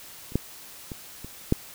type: clicks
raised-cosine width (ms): 3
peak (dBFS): -30 / -9 / -22 / -25 / -6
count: 5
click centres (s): 0.321 / 0.356 / 0.918 / 1.246 / 1.524
effects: white hiss -45 dBFS RMS until 1.74 s